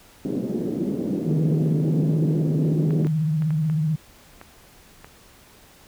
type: band-pass noise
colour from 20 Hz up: pink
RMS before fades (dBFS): -26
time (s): 0.25-3.07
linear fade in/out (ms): 0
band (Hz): 180 to 390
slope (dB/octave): 24
type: tone with vibrato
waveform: sine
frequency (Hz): 155.56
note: D#3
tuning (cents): 0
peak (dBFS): -19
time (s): 1.27-3.96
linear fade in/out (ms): 10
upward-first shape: triangle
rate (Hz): 16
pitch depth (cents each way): 93
type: clicks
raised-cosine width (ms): 0.5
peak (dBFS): -25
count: 7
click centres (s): 2.907 / 3.047 / 3.422 / 3.506 / 3.699 / 4.414 / 5.045
effects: pink hiss -51 dBFS RMS until 5.87 s